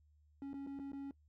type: tone with dropouts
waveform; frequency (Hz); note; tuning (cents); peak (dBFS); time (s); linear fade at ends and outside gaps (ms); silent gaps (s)
triangle; 277.2; C#4; 0; -40; 0.42-1.11; 1; 0.532-0.541 / 0.665-0.671 / 0.79-0.796 / 0.919-0.932
effects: noise-tail reverb RT60 0.1 s tail -20 dB re dry + added 75 Hz sine -66 dBFS peak until 1.28 s